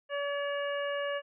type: harmonic tone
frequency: 570 Hz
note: C#5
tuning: 48 cents sharp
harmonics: 1 / 2 / 3 / 4 / 5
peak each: -32 / -40 / -38 / -48 / -42 dBFS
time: 0.09-1.22 s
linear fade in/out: 50 ms
effects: none